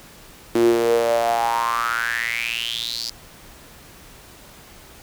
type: tone with high-pass filter sweep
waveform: sawtooth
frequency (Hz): 116.54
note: A#2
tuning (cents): 0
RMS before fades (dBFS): -21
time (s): 0.55-3.1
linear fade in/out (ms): 0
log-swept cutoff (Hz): 310 to 4900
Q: 8
effects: pink hiss -45 dBFS RMS until 5.02 s